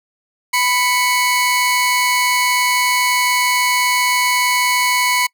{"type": "tone pair together", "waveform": "sawtooth", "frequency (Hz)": [993.3, 2217], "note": ["B5", "C#7"], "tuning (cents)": [10, 0], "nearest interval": "octave + major second", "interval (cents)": 1390, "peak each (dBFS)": -13, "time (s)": [0.53, 5.27], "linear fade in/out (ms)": 10, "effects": ["noise-tail reverb RT60 0.1 s tail -26 dB re dry"]}